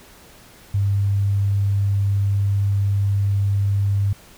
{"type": "tone", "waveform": "sine", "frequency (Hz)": 99.8, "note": "G2", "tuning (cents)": 32, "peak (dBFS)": -16, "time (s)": [0.74, 4.13], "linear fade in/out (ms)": 5, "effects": ["pink hiss -47 dBFS RMS until 4.37 s"]}